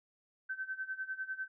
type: tone with tremolo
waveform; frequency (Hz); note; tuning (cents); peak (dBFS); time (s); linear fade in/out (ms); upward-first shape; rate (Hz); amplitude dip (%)
sine; 1539; G6; -32; -34; 0.49-1.48; 10; sine; 10; 85
effects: none